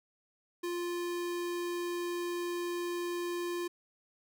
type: tone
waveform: square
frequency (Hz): 349.2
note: F4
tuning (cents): 0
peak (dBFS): -34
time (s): 0.63-3.68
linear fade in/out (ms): 10
effects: none